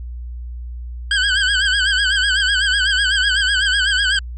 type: tone with vibrato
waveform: 25% pulse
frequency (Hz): 1568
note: G6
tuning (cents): 0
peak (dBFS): -10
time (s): 1.11-4.19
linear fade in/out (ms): 2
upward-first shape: sine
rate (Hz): 8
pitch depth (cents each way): 96
effects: added 60 Hz sine -26 dBFS peak until 4.37 s + MP3 32 kbps